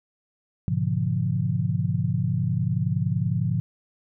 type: chord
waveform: sine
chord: G# diminished seventh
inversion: none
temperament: equal with one note detuned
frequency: 103.83 / 123.47 / 143.98 / 174.61 Hz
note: G#2 / B2 / D3 / F3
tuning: 0 / 0 / -34 / 0 cents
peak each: -27 dBFS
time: 0.68-3.6 s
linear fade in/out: 0 ms
effects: none